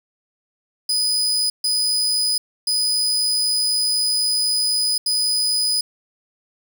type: tone bursts at uneven times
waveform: 35% pulse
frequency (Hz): 4978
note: D#8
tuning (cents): 0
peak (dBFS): -16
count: 4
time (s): 0.89-1.5 / 1.64-2.38 / 2.67-4.98 / 5.06-5.81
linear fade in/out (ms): 5
effects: 8-bit